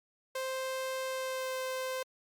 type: tone with pitch glide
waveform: sawtooth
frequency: 523.3 to 518.5 Hz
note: C5 to C5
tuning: 0 to -16 cents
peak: -30 dBFS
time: 0.35-2.03 s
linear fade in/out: 5 ms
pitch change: -16 cents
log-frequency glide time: 1.06-1.58 s
effects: Opus 48 kbps